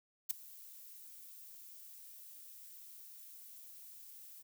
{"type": "noise with ADSR envelope", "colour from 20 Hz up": "violet", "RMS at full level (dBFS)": -31, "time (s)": [0.29, 4.43], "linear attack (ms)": 17, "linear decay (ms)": 6, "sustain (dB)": -23, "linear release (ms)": 21, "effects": []}